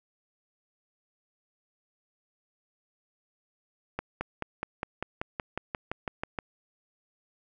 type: accelerating click train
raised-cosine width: 0.5 ms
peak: -16 dBFS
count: 14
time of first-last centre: 3.99-6.388 s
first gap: 220 ms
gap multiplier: 0.97
effects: none